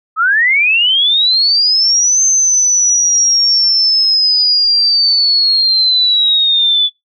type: linear two-way sweep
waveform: sine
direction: up then down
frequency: 1244.5 to 6272 to 3447 Hz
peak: -8 dBFS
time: 0.16-6.9 s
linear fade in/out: 50 ms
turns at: 2.22 s
effects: noise-tail reverb RT60 0.2 s tail -26 dB re dry